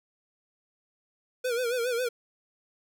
square tone with vibrato, 485.1 Hz, B4, 31 cents flat, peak -27 dBFS, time 1.44-2.09 s, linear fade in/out 10 ms, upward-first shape sine, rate 7.3 Hz, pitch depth 92 cents each way, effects none

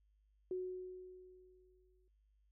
sine tone with exponential decay, 368 Hz, F#4, 9 cents flat, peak -36 dBFS, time 0.51-2.08 s, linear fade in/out 2 ms, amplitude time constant 340 ms, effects noise-tail reverb RT60 0.1 s tail -26 dB re dry + added 51 Hz sine -70 dBFS peak until 2.51 s

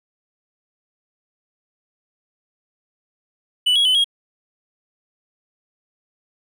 triangle tone with pitch steps, 2972 / 3318 / 3026 / 3277 Hz, F#7 / G#7 / F#7 / G#7, +7 / -2 / +38 / -24 cents, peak -12 dBFS, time 3.66-4.044 s, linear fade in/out 10 ms, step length 96 ms, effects none

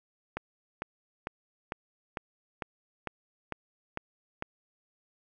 click train, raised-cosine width 0.5 ms, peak -18 dBFS, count 10, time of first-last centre 0.37-4.424 s, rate 2.22 Hz, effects none

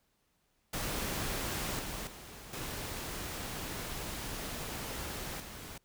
pink noise with level steps, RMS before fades -36 / -40 / -49 / -40 / -46 dBFS, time 0.73-5.78 s, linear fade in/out 5 ms, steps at 1.79 / 2.07 / 2.53 / 5.4 s, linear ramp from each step 2 ms, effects pink hiss -75 dBFS RMS until 5.84 s

